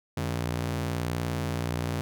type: ring-modulated tone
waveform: sawtooth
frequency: 120 Hz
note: B2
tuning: 49 cents flat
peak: -21 dBFS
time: 0.17-2.01 s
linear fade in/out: 0 ms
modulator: 30.4 Hz
effects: none